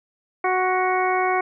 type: harmonic tone with a mistuned harmonic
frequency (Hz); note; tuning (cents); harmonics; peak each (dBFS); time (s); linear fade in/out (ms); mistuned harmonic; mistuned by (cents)
369.5; F#4; -2; 1 / 2 / 3 / 4 / 5 / 6; -24 / -22 / -25 / -30 / -31 / -28; 0.44-1.41; 5; 5; +29
effects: none